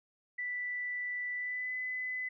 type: tone with pitch glide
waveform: sine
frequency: 1975.5 to 2011 Hz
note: B6 to B6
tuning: 0 to +31 cents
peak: -34 dBFS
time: 0.38-2.29 s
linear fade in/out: 10 ms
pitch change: +31 cents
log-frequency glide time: 1.34-1.73 s
effects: none